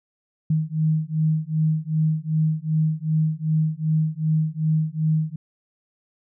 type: beating tone pair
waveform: sine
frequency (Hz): 155.56 / 158.16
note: D#3 / D#3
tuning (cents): 0 / +29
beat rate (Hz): 2.6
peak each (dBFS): -22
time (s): 0.5-5.36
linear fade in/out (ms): 5
effects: none